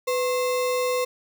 sine tone with sample-and-hold, 500 Hz, B4, 21 cents sharp, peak -21 dBFS, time 0.07-1.05 s, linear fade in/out 10 ms, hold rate 1575 Hz, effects none

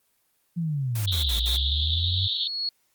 sine linear two-way sweep, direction down then up, 174.61 to 55.3 to 97.4 Hz, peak -24 dBFS, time 0.56-2.28 s, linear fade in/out 20 ms, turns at 1.36 s
white noise bursts, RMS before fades -35 dBFS, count 4, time 0.95-1.567 s, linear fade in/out 5 ms, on 110 ms, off 59 ms
pink band-pass noise, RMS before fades -28 dBFS, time 1.07-2.48 s, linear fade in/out 10 ms, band 3400 to 3900 Hz, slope 96 dB/octave
sine tone with exponential growth, 4341 Hz, C#8, 37 cents flat, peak -24 dBFS, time 1.31-2.69 s, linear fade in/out 2 ms, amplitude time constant 300 ms
effects white hiss -69 dBFS RMS until 2.94 s + Opus 24 kbps

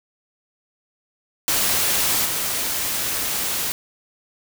white noise with level steps, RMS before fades -20 / -24 dBFS, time 1.48-3.72 s, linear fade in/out 0 ms, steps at 2.25 s, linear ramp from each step 10 ms, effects none

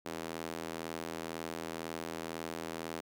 square tone with high-pass filter, 41 Hz, E1, 9 cents flat, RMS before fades -41 dBFS, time 0.05-3.01 s, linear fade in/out 10 ms, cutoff 320 Hz, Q 0.94, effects none

